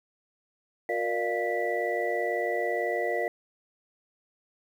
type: tone cluster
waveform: sine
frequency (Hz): 359.4 / 465.7 / 598 / 696 / 1967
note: F4 / A#4 / D5 / F5 / B6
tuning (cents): +50 / -2 / +31 / -6 / -7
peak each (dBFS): -34 / -31 / -32 / -32 / -33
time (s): 0.89-3.28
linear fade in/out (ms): 2
effects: 9-bit